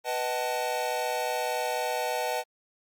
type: chord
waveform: square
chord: B dominant seventh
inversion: none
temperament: equal with one note detuned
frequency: 493.9 / 622.3 / 756.4 / 880 Hz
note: B4 / D#5 / F#5 / A5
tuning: 0 / 0 / +38 / 0 cents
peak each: -34 dBFS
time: 0.04-2.44 s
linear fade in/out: 50 ms
effects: Opus 48 kbps